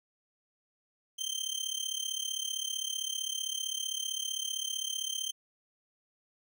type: tone with amplitude modulation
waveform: 25% pulse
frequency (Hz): 3136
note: G7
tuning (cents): 0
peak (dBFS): -26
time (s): 1.18-5.32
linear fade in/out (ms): 20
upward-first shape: sine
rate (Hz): 35.5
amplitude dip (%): 85
effects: none